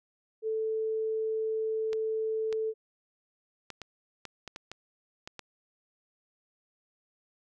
sine tone, 440 Hz, A4, in tune, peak -28 dBFS, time 0.42-2.74 s, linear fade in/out 50 ms
clicks, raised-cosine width 0.2 ms, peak -23 dBFS, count 10, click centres 1.931 / 2.527 / 3.703 / 3.817 / 4.253 / 4.477 / 4.561 / 4.716 / 5.275 / 5.393 s
effects none

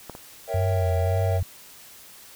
clicks, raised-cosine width 1 ms, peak -21 / -25 dBFS, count 2, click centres 0.097 / 0.151 s
triangle chord, A# diminished seventh, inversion none, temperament equal, 466.2 / 554.4 / 659.3 / 784 Hz, A#4 / C#5 / E5 / G5, 0 / 0 / 0 / 0 cents, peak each -30 / -29 / -27 / -32 dBFS, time 0.47-1.41 s, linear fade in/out 50 ms
sine tone with vibrato, 91.5 Hz, F#2, 19 cents flat, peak -21 dBFS, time 0.54-1.43 s, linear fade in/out 5 ms, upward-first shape sine, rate 1.8 Hz, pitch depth 91 cents each way
effects white hiss -47 dBFS RMS until 2.35 s

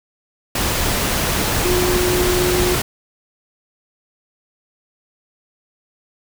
sine tone in noise, 360 Hz, F#4, 47 cents flat, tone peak -17 dBFS, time 1.65-2.75 s, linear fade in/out 5 ms, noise pink, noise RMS -19 dBFS, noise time 0.55-2.82 s, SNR -1 dB, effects none

